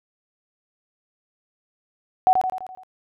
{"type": "tone with echo", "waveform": "sine", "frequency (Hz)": 747, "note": "F#5", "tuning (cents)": 16, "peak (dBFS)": -11, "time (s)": [2.27, 2.33], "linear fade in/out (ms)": 0, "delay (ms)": 84, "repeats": 6, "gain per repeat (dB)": -5, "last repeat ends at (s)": 2.834, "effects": []}